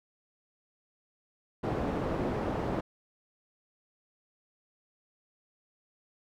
white low-pass noise, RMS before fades -32 dBFS, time 1.63-2.81 s, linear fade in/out 10 ms, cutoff 560 Hz, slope 12 dB/octave, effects none

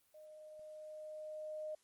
sine tone with level ramp, 616 Hz, D#5, 17 cents flat, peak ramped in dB -54 to -40 dBFS, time 0.14-1.75 s, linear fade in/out 5 ms, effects white hiss -74 dBFS RMS until 1.83 s + Opus 24 kbps

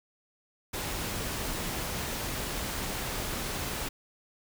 pink noise, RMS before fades -34 dBFS, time 0.73-3.89 s, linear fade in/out 10 ms, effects none

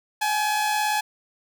sawtooth tone pair together, 790 / 847.7 Hz, G5 / G#5, +13 / +35 cents, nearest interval minor second, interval 122 cents, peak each -27 / -18 dBFS, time 0.21-1.01 s, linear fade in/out 10 ms, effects none

